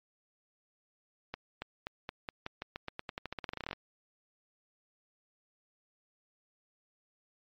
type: accelerating click train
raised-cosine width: 0.3 ms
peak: -21 dBFS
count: 25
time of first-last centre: 1.34-3.73 s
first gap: 280 ms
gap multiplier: 0.89
effects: low-pass 5000 Hz 12 dB/octave + MP3 48 kbps